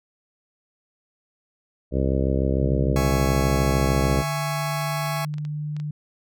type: harmonic tone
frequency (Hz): 66.7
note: C2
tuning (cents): +34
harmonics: 1 / 2 / 3 / 4 / 5 / 6 / 7 / 8 / 9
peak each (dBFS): -23 / -26 / -28 / -29 / -30 / -31 / -31 / -32 / -33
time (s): 1.91-4.24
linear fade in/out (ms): 50
type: tone with pitch glide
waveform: sine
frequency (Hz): 145.2 to 149.8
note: D3 to D3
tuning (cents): -19 to +35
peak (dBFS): -26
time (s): 2.61-5.91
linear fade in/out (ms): 5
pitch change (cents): +54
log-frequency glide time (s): 2.83-5.25
type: chord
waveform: sawtooth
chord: C# minor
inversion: first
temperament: just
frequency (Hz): 665.2 / 831.5 / 1108.7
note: E5 / G#5 / C#6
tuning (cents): +16 / +2 / 0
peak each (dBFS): -27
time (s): 2.96-5.25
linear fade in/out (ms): 2
type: clicks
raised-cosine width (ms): 0.2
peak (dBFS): -27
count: 10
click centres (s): 4.044 / 4.115 / 4.813 / 5.061 / 5.167 / 5.34 / 5.383 / 5.451 / 5.766 / 5.8
effects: none